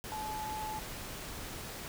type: tone in noise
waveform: sine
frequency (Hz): 861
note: A5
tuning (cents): -38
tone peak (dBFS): -37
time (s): 0.12-0.79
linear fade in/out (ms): 0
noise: pink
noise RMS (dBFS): -43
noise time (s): 0.04-1.88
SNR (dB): +3
effects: none